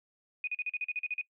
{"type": "tone bursts", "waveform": "sine", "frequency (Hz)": 2481, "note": "D#7", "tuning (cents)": -6, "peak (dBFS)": -30, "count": 11, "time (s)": [0.44, 1.213], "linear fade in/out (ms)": 2, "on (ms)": 33, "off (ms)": 41, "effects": ["noise-tail reverb RT60 0.1 s tail -22 dB re dry"]}